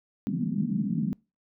pink band-pass noise, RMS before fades -28 dBFS, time 0.27-1.13 s, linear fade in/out 0 ms, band 160 to 250 Hz, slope 48 dB/octave, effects noise-tail reverb RT60 0.3 s tail -26 dB re dry

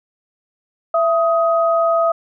sine tone pair together, 666 / 1256 Hz, E5 / D#6, +18 / +16 cents, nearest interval major seventh, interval 1098 cents, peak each -14 / -18 dBFS, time 0.94-2.12 s, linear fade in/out 5 ms, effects none

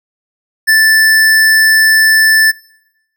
square tone, 1760 Hz, A6, in tune, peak -6 dBFS, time 0.67-2.52 s, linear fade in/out 20 ms, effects noise-tail reverb RT60 1.0 s tail -26 dB re dry

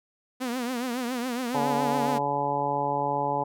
sawtooth tone with vibrato, 246.9 Hz, B3, in tune, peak -24 dBFS, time 0.4-2.19 s, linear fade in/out 20 ms, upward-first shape triangle, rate 7.2 Hz, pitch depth 120 cents each way
harmonic tone, 142.5 Hz, C#3, 48 cents sharp, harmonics 1 / 2 / 3 / 4 / 5 / 6 / 7, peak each -36 / -36 / -34 / -32 / -34 / -27 / -33 dBFS, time 1.54-3.44 s, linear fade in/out 10 ms
effects none

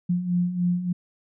sine beating tone pair, 174.61 / 178.01 Hz, F3 / F3, 0 / +33 cents, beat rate 3.4 Hz, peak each -28 / -22 dBFS, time 0.09-0.93 s, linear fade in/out 10 ms, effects none

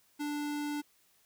square tone, 293.7 Hz, D4, in tune, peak -34 dBFS, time 0.19-0.82 s, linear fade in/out 20 ms, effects white hiss -68 dBFS RMS until 1.25 s

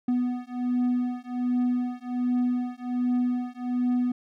triangle beating tone pair, 246.6 / 247.9 Hz, B3 / B3, -2 / +7 cents, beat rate 1.3 Hz, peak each -25 dBFS, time 0.08-4.12 s, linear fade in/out 5 ms, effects none

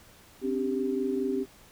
sine chord, C suspended second, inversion none, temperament equal with one note detuned, 261.6 / 286.3 / 392 Hz, C4 / D4 / G4, 0 / -44 / 0 cents, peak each -30 / -34 / -29 dBFS, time 0.41-1.46 s, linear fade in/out 50 ms, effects pink hiss -55 dBFS RMS until 1.71 s

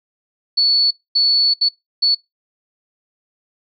sine tone bursts at uneven times, 4435 Hz, C#8, in tune, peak -11 dBFS, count 4, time 0.57-0.91 / 1.15-1.54 / 1.61-1.69 / 2.02-2.15 s, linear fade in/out 10 ms, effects noise-tail reverb RT60 0.2 s tail -25 dB re dry

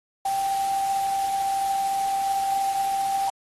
sine tone in noise, 784 Hz, G5, in tune, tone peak -22 dBFS, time 0.25-3.3 s, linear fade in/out 5 ms, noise white, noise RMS -37 dBFS, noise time 0.25-3.3 s, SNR +12 dB, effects AAC 32 kbps

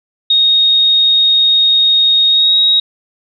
sine tone with pitch glide, 3729 to 3792 Hz, A#7 to A#7, 0 to +29 cents, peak -7 dBFS, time 0.3-2.8 s, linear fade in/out 5 ms, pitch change +29 cents, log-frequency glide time 2.28-2.56 s, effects none

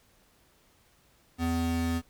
square tone pair together, 83.69 / 250.8 Hz, E2 / B3, +27 / +27 cents, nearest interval octave + perfect fifth, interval 1900 cents, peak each -31 / -31 dBFS, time 1.38-2.02 s, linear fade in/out 50 ms, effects pink hiss -64 dBFS RMS until 2.09 s

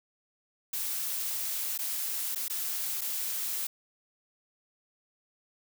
blue noise with dropouts, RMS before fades -33 dBFS, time 0.73-3.67 s, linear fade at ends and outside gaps 5 ms, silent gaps 1.778-1.788 / 2.35-2.357 / 2.482-2.498 / 3.01-3.015 s, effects none

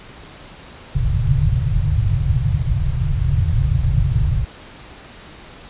white low-pass noise, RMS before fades -17 dBFS, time 0.95-4.45 s, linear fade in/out 10 ms, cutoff 150 Hz, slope 96 dB/octave, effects pink hiss -40 dBFS RMS until 5.69 s + resampled to 8000 Hz

